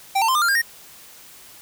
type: tone with pitch steps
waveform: square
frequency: 781 / 902.3 / 1042.5 / 1204.5 / 1391.6 / 1607.8 / 1857.5 Hz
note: G5 / A5 / C6 / D6 / F6 / G6 / A#6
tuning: -7 / +43 / -7 / +43 / -7 / +43 / -7 cents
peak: -17 dBFS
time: 0.15-0.619 s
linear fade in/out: 10 ms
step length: 67 ms
effects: white hiss -45 dBFS RMS until 1.61 s